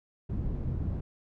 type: low-pass noise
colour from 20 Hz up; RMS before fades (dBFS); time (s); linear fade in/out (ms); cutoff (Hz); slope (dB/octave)
white; -32; 0.29-1.01; 10; 120; 12
effects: none